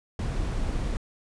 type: noise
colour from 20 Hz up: brown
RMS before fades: -28 dBFS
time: 0.19-0.97 s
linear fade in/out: 2 ms
effects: resampled to 22050 Hz